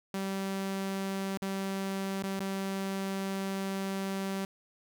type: tone with dropouts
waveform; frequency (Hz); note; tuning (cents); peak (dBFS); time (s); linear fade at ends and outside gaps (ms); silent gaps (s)
sawtooth; 193.9; G3; -19; -28; 0.14-4.45; 2; 1.374-1.421 / 2.226-2.236 / 2.393-2.402
effects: none